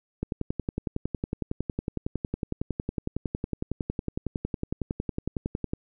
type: click train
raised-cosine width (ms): 3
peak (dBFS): -15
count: 61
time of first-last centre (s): 0.23-5.735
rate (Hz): 10.9
effects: none